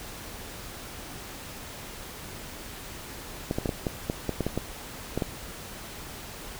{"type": "clicks", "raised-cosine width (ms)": 2, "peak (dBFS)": -13, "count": 12, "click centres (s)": [3.511, 3.585, 3.658, 3.692, 3.868, 4.099, 4.293, 4.407, 4.466, 4.576, 5.176, 5.222], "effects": ["pink hiss -41 dBFS RMS until 6.59 s"]}